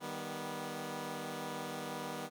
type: chord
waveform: 10% pulse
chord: Eb augmented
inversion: none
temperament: equal with one note detuned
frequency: 155.56 / 196 / 244.5 Hz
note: Eb3 / G3 / B3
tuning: 0 / 0 / -17 cents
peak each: -36 / -37 / -34 dBFS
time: 0-2.3 s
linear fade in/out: 50 ms
effects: none